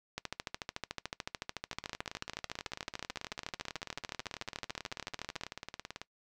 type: two click trains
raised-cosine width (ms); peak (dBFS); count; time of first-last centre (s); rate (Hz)
0.2; -23 / -19; 79 / 73; 1.73-6.016 / 0.18-5.435; 18.2 / 13.7
effects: noise-tail reverb RT60 0.1 s tail -21 dB re dry